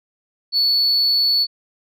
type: tone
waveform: sine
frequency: 4435 Hz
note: C#8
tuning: in tune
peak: -12 dBFS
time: 0.52-1.47 s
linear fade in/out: 50 ms
effects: tanh soft clip ceiling -12 dBFS